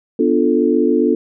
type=chord; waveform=sine; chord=B half-diminished seventh; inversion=none; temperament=equal; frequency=246.9 / 293.7 / 349.2 / 440 Hz; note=B3 / D4 / F4 / A4; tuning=0 / 0 / 0 / 0 cents; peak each=-17 dBFS; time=0.19-1.15 s; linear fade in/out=5 ms; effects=none